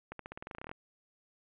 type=accelerating click train; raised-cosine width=0.5 ms; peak=-27 dBFS; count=15; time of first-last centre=0.12-0.715 s; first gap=73 ms; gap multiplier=0.91; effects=resampled to 8000 Hz + 9-bit